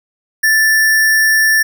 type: tone with sample-and-hold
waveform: sine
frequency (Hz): 1760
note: A6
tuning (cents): 0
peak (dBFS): -8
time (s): 0.43-1.63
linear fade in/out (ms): 10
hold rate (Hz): 7350
effects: none